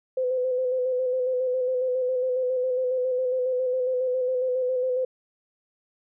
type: tone with vibrato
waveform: sine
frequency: 508 Hz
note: B4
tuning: 49 cents sharp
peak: -22 dBFS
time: 0.17-5.05 s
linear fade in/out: 5 ms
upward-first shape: square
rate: 7.3 Hz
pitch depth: 28 cents each way
effects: none